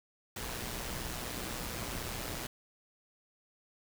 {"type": "noise with amplitude modulation", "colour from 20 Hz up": "pink", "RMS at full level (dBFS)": -37, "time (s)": [0.36, 2.47], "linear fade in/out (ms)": 5, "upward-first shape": "sine", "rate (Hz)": 122, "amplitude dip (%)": 50, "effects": []}